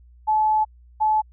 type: tone pair in turn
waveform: sine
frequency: 862 / 862 Hz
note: A5 / A5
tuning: -36 / -36 cents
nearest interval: unison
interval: 0 cents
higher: neither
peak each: -16 dBFS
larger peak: neither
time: 0.27-0.65 / 1-1.22 s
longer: first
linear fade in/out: 20 ms
effects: added 60 Hz sine -47 dBFS peak until 1.32 s